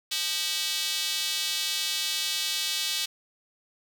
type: tone with high-pass filter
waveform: square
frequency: 174.61 Hz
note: F3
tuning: in tune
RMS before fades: -29 dBFS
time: 0.11-3.06 s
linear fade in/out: 10 ms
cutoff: 3600 Hz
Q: 2
effects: none